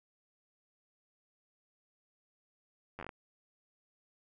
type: slowing click train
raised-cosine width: 0.5 ms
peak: -28 dBFS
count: 7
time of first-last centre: 2.99-3.092 s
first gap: 10 ms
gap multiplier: 1.21
effects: none